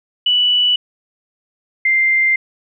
sine tone pair in turn, 2960 / 2093 Hz, F#7 / C7, 0 / 0 cents, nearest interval tritone, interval 600 cents, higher first, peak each -11 dBFS, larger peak neither, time 0.26-0.76 / 1.85-2.36 s, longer second, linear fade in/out 5 ms, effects none

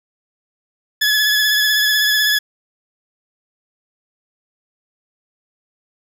20% pulse tone with vibrato, 1707 Hz, G#6, 47 cents sharp, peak -8 dBFS, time 1.01-2.39 s, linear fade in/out 10 ms, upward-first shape sine, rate 16 Hz, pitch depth 28 cents each way, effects none

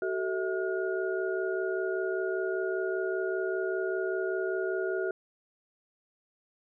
sine tone cluster, 377.9 / 443 / 648 / 1434 Hz, F#4 / A4 / E5 / F6, +37 / +12 / -30 / +45 cents, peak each -30 / -36 / -36 / -37 dBFS, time 0.02-5.11 s, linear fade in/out 2 ms, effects none

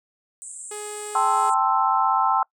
pink band-pass noise, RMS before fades -38 dBFS, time 0.42-1.54 s, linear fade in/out 0 ms, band 7500 to 9000 Hz, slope 96 dB/octave
sawtooth tone, 418.6 Hz, G#4, 14 cents sharp, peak -29 dBFS, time 0.71-1.5 s, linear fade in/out 5 ms
sine chord, A minor seventh, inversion third, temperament equal, 784 / 880 / 1046.5 / 1318.5 Hz, G5 / A5 / C6 / E6, 0 / 0 / 0 / 0 cents, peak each -23 dBFS, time 1.15-2.43 s, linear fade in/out 2 ms
effects noise-tail reverb RT60 0.1 s tail -25 dB re dry

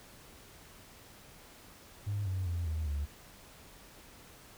triangle tone with pitch steps, 102.1 / 93.63 / 85.86 / 78.73 / 72.2 Hz, G#2 / F#2 / F2 / D#2 / D2, -29 / +21 / -29 / +21 / -29 cents, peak -28 dBFS, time 2.06-3.06 s, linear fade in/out 20 ms, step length 200 ms, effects tanh soft clip ceiling -28 dBFS + pink hiss -55 dBFS RMS until 4.57 s

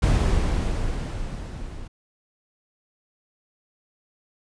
brown noise with level ramp, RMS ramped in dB -17 to -37 dBFS, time 0.02-1.88 s, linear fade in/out 10 ms, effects resampled to 22050 Hz

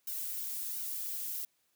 violet noise with flanger, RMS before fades -38 dBFS, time 0.07-1.45 s, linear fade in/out 5 ms, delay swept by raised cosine 1.3 to 3.7 ms, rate 1.4 Hz, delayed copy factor +0.9, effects white hiss -75 dBFS RMS until 1.75 s + high-pass 60 Hz 12 dB/octave

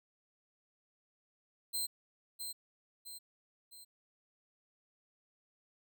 10% pulse tone with echo, 4114 Hz, C8, 30 cents flat, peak -27 dBFS, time 1.73-1.87 s, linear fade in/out 20 ms, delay 660 ms, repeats 3, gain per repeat -6 dB, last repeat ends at 3.85 s, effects none

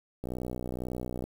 click train, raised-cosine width 2 ms, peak -22 dBFS, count 63, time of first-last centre 0.24-1.24 s, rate 62 Hz, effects 8-bit

